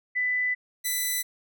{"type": "tone pair in turn", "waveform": ["sine", "5% pulse"], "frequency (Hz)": [1995, 1995], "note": ["B6", "B6"], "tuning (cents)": [17, 17], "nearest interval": "unison", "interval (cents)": 0, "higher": "neither", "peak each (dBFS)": [-23, -15], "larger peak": "second", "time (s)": [[0.15, 0.55], [0.84, 1.23]], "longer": "first", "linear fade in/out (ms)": 20, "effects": []}